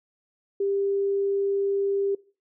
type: tone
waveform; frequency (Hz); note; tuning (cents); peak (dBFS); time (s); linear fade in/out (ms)
sine; 396.8; G4; +21; -22; 0.6-2.15; 5
effects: noise-tail reverb RT60 0.4 s tail -22 dB re dry